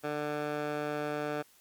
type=tone with band-pass filter; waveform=15% pulse; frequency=148.6 Hz; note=D3; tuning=21 cents sharp; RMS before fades=-34 dBFS; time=0.03-1.43 s; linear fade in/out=20 ms; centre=900 Hz; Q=0.77; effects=white hiss -62 dBFS RMS until 1.6 s + MP3 96 kbps